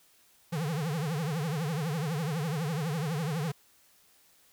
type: tone with vibrato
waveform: square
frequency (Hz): 155.56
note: D#3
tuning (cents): 0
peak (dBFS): -30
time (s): 0.52-3.52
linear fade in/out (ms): 10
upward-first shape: triangle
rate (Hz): 12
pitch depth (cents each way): 230
effects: white hiss -63 dBFS RMS until 4.52 s